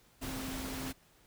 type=tone in noise; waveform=sine; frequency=263.1 Hz; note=C4; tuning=10 cents sharp; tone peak=-41 dBFS; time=0.21-0.93 s; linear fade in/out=20 ms; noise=pink; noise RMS=-41 dBFS; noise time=0.21-0.93 s; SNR=-3 dB; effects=pink hiss -65 dBFS RMS until 1.26 s